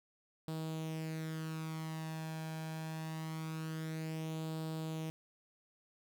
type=tone with flanger; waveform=sawtooth; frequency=159.2 Hz; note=D#3; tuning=40 cents sharp; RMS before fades=-41 dBFS; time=0.48-5.1 s; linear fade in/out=0 ms; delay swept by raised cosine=0.24 to 1.24 ms; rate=0.24 Hz; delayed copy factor=+0.55; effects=none